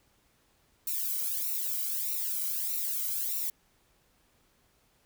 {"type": "noise with flanger", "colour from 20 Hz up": "violet", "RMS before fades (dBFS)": -32, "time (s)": [0.87, 3.5], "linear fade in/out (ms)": 2, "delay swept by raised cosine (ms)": [0.61, 1.15], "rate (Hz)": 1.6, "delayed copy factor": -0.9, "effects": ["pink hiss -68 dBFS RMS until 5.05 s"]}